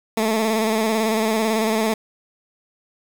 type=tone with vibrato; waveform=15% pulse; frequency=220 Hz; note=A3; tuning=in tune; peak=-12 dBFS; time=0.17-1.94 s; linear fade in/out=5 ms; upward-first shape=square; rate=18 Hz; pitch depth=36 cents each way; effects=7-bit